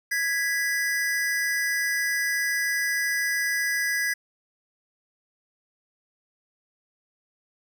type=tone pair together; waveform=square; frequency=1661.2 / 1975.5 Hz; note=G#6 / B6; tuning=0 / 0 cents; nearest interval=minor third; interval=300 cents; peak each=-27 dBFS; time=0.11-4.14 s; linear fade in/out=10 ms; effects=none